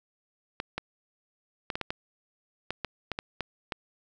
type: clicks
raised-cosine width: 0.3 ms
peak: -15 dBFS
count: 12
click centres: 0.601 / 0.78 / 1.702 / 1.755 / 1.813 / 1.905 / 2.706 / 2.847 / 3.117 / 3.189 / 3.407 / 3.722 s
effects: none